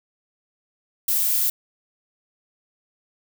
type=noise; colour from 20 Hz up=violet; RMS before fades=-21 dBFS; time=1.08-1.5 s; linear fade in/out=5 ms; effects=none